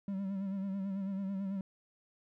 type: tone with vibrato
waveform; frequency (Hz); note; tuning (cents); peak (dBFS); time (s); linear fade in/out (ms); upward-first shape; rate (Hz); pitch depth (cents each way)
triangle; 194.8; G3; -11; -32; 0.08-1.61; 2; sine; 9.1; 49
effects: none